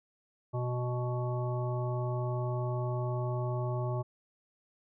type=harmonic tone; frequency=123.47 Hz; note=B2; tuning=in tune; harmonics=1 / 3 / 5 / 7 / 9; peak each=-31 / -39 / -39 / -43 / -44 dBFS; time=0.53-4.03 s; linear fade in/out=20 ms; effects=none